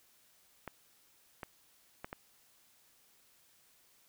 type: clicks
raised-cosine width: 0.5 ms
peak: -26 dBFS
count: 4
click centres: 0.677 / 1.432 / 2.045 / 2.129 s
effects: white hiss -67 dBFS RMS until 4.08 s